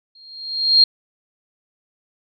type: tone with exponential growth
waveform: sine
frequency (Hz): 4225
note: C8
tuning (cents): +16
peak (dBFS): -6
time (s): 0.15-0.84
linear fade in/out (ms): 5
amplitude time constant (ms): 150
effects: none